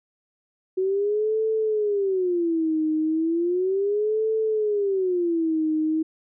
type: tone with vibrato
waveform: sine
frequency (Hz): 370.2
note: F#4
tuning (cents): +1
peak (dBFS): -20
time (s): 0.77-6.03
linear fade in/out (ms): 10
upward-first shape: sine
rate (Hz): 0.35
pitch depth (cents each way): 300
effects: none